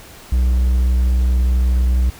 triangle tone, 62.3 Hz, B1, 16 cents sharp, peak -10 dBFS, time 0.32-2.1 s, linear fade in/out 5 ms, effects pink hiss -40 dBFS RMS until 2.19 s

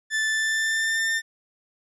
40% pulse tone with pitch glide, 1756 to 1802.2 Hz, A6 to A6, -4 to +41 cents, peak -21 dBFS, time 0.1-1.22 s, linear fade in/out 50 ms, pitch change +45 cents, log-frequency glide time 0.28-1.08 s, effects resampled to 24000 Hz

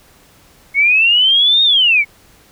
sine linear two-way sweep, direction up then down, 2174 to 3729 to 2174 Hz, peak -8 dBFS, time 0.74-2.05 s, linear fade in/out 50 ms, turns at 1.63 s, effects pink hiss -48 dBFS RMS until 2.51 s

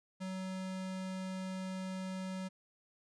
square tone, 187.8 Hz, F#3, 26 cents sharp, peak -39 dBFS, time 0.2-2.49 s, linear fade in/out 20 ms, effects resampled to 22050 Hz

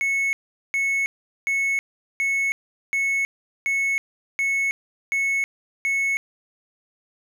triangle tone bursts, 2200 Hz, C#7, 14 cents flat, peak -18 dBFS, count 9, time 0.01-6.17 s, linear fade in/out 0 ms, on 320 ms, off 410 ms, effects none

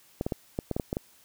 clicks, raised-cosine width 2 ms, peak -15 dBFS, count 9, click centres 0.211 / 0.265 / 0.322 / 0.589 / 0.713 / 0.765 / 0.798 / 0.929 / 0.969 s, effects white hiss -59 dBFS RMS until 1.24 s

